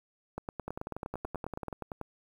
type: two click trains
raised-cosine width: 1 ms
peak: -22 / -23 dBFS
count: 13 / 15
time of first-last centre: 0.38-1.683 / 0.68-2.013 s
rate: 9.21 / 10.5 Hz
effects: 9-bit